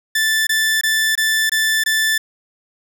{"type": "tone bursts", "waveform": "sawtooth", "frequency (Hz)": 1760, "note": "A6", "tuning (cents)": 0, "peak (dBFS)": -11, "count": 6, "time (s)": [0.15, 2.18], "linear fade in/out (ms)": 5, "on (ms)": 320, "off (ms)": 22, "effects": []}